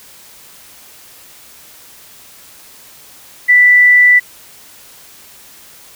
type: tone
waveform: sine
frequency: 1975.5 Hz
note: B6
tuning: in tune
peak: -4 dBFS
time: 3.48-4.2 s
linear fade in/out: 20 ms
effects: white hiss -40 dBFS RMS until 5.95 s